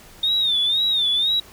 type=tone with vibrato; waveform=sine; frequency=3645 Hz; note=A#7; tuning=40 cents flat; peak=-16 dBFS; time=0.23-1.4 s; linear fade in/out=5 ms; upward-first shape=sine; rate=2 Hz; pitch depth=110 cents each way; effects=tanh soft clip ceiling -12 dBFS + pink hiss -46 dBFS RMS until 1.52 s